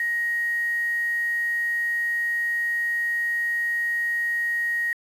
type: tone with quantisation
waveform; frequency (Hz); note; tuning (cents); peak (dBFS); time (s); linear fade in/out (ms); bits
sine; 1880; A#6; +14; -22; 0-4.93; 2; 7
effects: resampled to 32000 Hz